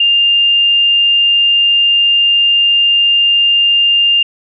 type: tone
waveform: sine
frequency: 2803 Hz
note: F7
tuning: 6 cents sharp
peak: -7 dBFS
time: 0-4.23 s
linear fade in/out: 5 ms
effects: none